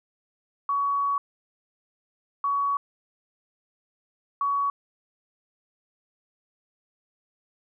sine tone bursts at uneven times, 1125 Hz, C#6, 25 cents sharp, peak -22 dBFS, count 3, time 0.69-1.18 / 2.44-2.77 / 4.41-4.7 s, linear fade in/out 2 ms, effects none

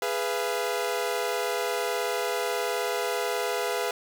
sawtooth chord, F diminished, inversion first, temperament equal with one note detuned, 415.3 / 493.9 / 682.5 Hz, Ab4 / Cb5 / F5, 0 / 0 / -40 cents, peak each -27 / -26 / -28 dBFS, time 0.02-3.91 s, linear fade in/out 2 ms, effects none

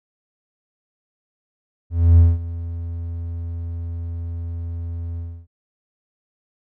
triangle tone with ADSR envelope, 84.5 Hz, E2, 43 cents sharp, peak -4 dBFS, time 1.9-5.47 s, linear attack 280 ms, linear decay 200 ms, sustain -19 dB, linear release 290 ms, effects tanh soft clip ceiling -1 dBFS

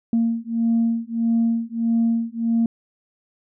sine beating tone pair, 229.2 / 230.8 Hz, A#3 / A#3, -29 / -17 cents, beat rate 1.6 Hz, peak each -20 dBFS, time 0.13-2.66 s, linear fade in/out 2 ms, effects tanh soft clip ceiling -12 dBFS

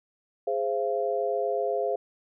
sine chord, F minor, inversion first, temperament equal with one note detuned, 415.3 / 523.3 / 682.5 Hz, Ab4 / C5 / F5, 0 / 0 / -40 cents, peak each -29 dBFS, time 0.47-1.96 s, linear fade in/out 5 ms, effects none

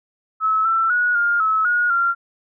sine tone with pitch steps, 1296 / 1337 / 1458 / 1410 / 1296 / 1443 / 1381 Hz, E6 / E6 / F#6 / F6 / E6 / F#6 / F6, -30 / +24 / -26 / +16 / -30 / -44 / -20 cents, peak -15 dBFS, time 0.4-2.15 s, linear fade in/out 50 ms, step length 250 ms, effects none

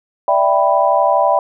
sine chord, E minor seventh, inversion third, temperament equal, 587.3 / 659.3 / 784 / 987.8 Hz, D5 / E5 / G5 / B5, 0 / 0 / 0 / 0 cents, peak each -16 dBFS, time 0.28-1.39 s, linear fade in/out 2 ms, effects none

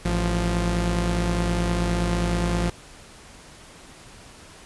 sawtooth tone pair together, 55 / 174.61 Hz, A1 / F3, 0 / 0 cents, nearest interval octave + minor sixth, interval 2000 cents, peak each -20 dBFS, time 0.05-2.7 s, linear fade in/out 5 ms, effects pink hiss -46 dBFS RMS until 4.65 s + resampled to 24000 Hz

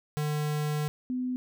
square / sine tone pair in turn, 150 / 252.3 Hz, D3 / B3, +37 / +37 cents, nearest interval major sixth, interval 900 cents, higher second, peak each -28 dBFS, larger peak neither, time 0.17-0.88 / 1.1-1.36 s, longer first, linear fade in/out 0 ms, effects none

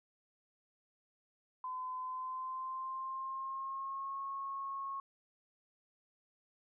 sine tone with pitch glide, 1020 to 1093.2 Hz, C6 to C#6, -44 to -24 cents, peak -38 dBFS, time 1.64-5 s, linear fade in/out 2 ms, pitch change +120 cents, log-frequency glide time 1.98-4.21 s, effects none

